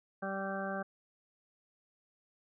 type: harmonic tone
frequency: 194.5 Hz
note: G3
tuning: 13 cents flat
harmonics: 1 / 2 / 3 / 4 / 6 / 7 / 8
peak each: -40 / -45 / -40 / -42 / -45 / -49 / -42 dBFS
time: 0.22-0.83 s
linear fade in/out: 10 ms
effects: none